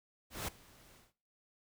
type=noise with ADSR envelope; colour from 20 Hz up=pink; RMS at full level=-37 dBFS; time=0.3-1.13 s; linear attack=180 ms; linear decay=8 ms; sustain=-24 dB; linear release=170 ms; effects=noise-tail reverb RT60 0.5 s tail -20 dB re dry